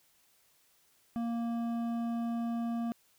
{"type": "tone with hard clipping", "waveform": "triangle", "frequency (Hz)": 233.1, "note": "A#3", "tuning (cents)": 0, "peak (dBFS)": -33, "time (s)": [1.16, 2.92], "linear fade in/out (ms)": 0, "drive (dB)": 13, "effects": ["white hiss -68 dBFS RMS until 3.18 s"]}